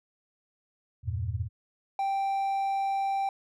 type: chord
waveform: sine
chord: E diminished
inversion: none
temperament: equal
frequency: 82.41 / 98 / 116.54 Hz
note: E2 / G2 / Bb2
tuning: 0 / 0 / 0 cents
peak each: -33 dBFS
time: 1.03-1.49 s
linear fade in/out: 50 ms
type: tone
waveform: triangle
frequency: 784 Hz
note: G5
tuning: in tune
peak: -24 dBFS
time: 1.99-3.29 s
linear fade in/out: 2 ms
effects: none